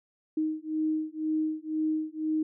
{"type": "beating tone pair", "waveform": "sine", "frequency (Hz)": [311.1, 313.1], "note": ["D#4", "D#4"], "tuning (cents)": [0, 11], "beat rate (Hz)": 2, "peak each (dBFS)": -30, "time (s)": [0.37, 2.43], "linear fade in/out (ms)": 5, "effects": []}